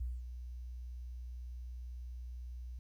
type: tone with ADSR envelope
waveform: sine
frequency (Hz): 61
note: B1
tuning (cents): -21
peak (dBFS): -34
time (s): 0-2.79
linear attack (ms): 8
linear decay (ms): 210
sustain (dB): -8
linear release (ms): 3
effects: 12-bit